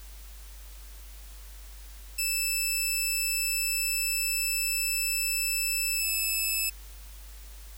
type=tone with pitch glide; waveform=10% pulse; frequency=2637 to 2614 Hz; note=E7 to E7; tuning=0 to -15 cents; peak=-18 dBFS; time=2.18-6.7 s; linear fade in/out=10 ms; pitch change=-15 cents; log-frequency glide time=5.93-6.1 s; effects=added 50 Hz sine -43 dBFS peak until 7.77 s + white hiss -52 dBFS RMS until 7.77 s